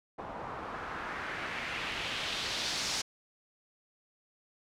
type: noise with low-pass filter sweep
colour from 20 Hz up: white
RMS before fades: -37 dBFS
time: 0.18-3.02 s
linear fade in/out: 10 ms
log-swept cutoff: 820 to 5700 Hz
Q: 1.7
effects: none